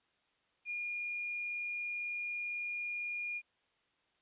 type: tone with quantisation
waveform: sine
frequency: 2426 Hz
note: D#7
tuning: 44 cents flat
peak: -36 dBFS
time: 0.65-3.42 s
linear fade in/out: 50 ms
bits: 11
effects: white hiss -75 dBFS RMS until 4.21 s + resampled to 8000 Hz